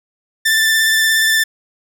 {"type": "tone with vibrato", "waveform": "sawtooth", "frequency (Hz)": 1772, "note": "A6", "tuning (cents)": 12, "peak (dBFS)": -8, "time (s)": [0.45, 1.44], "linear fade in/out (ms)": 10, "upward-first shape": "sine", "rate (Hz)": 17, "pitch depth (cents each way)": 17, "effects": []}